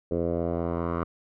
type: tone with low-pass filter sweep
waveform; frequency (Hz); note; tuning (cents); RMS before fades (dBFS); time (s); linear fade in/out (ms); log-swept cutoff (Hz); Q
10% pulse; 84.9; F2; -48; -28; 0.11-1.04; 5; 480 to 1200; 2.7
effects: none